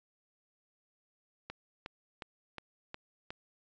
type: click train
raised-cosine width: 0.3 ms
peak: -25 dBFS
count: 6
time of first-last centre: 1.5-3.305 s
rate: 2.77 Hz
effects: resampled to 16000 Hz